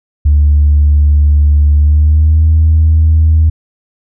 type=tone with pitch glide; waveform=sine; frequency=73.42 to 79.15 Hz; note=D2 to D#2; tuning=0 to +30 cents; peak=-3 dBFS; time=0.25-3.5 s; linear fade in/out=10 ms; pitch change=+130 cents; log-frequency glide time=1.75-2.45 s; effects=tanh soft clip ceiling -1 dBFS